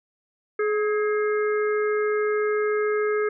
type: harmonic tone with a mistuned harmonic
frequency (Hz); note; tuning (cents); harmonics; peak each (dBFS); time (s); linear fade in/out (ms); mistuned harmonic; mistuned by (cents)
423.2; G#4; +33; 1 / 3 / 4 / 5; -21 / -31 / -33 / -35; 0.59-3.29; 5; 4; -52
effects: none